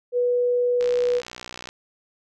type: tone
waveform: sine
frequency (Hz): 489.5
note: B4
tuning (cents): -15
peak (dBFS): -18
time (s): 0.12-1.22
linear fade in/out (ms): 50
type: click train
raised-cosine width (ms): 0.2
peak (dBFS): -18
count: 55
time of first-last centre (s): 0.81-1.689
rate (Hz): 61.4
effects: none